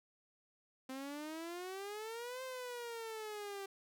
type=exponential two-way sweep; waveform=sawtooth; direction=up then down; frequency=258.9 to 523.3 to 389.7 Hz; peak=-39 dBFS; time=0.89-3.66 s; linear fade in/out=5 ms; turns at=2.43 s; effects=none